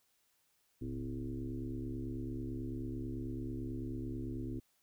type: tone with frequency modulation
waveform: sine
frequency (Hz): 185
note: F#3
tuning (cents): 0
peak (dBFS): -37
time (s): 0.81-4.6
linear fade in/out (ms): 10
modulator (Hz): 69.1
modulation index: 2.4
effects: white hiss -75 dBFS RMS until 4.82 s